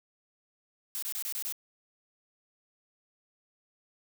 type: noise bursts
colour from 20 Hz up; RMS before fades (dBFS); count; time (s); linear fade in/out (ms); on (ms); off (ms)
blue; -35; 6; 0.95-1.524; 0; 74; 26
effects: none